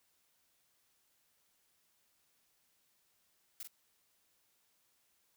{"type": "noise with echo", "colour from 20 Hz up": "blue", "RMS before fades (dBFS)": -44, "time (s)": [3.6, 3.63], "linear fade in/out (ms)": 2, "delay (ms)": 44, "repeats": 1, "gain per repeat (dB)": -5, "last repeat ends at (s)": 3.674, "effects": ["white hiss -75 dBFS RMS until 5.36 s"]}